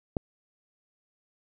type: click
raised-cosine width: 2 ms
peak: -14 dBFS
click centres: 0.168 s
effects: none